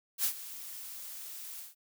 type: noise with ADSR envelope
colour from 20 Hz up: blue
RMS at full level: -28 dBFS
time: 0.18-1.75 s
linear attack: 65 ms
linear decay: 81 ms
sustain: -16 dB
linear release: 150 ms
effects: none